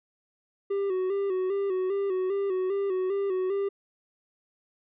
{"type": "tone with vibrato", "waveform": "triangle", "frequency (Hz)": 384.2, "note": "G4", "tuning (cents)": -35, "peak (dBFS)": -23, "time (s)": [0.7, 3.69], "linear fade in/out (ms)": 10, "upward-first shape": "square", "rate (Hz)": 2.5, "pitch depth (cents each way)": 58, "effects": ["resampled to 8000 Hz"]}